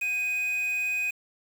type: tone with quantisation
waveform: triangle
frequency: 2499 Hz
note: D#7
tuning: 7 cents sharp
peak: -24 dBFS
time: 0.01-1.11 s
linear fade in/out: 10 ms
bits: 7
effects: none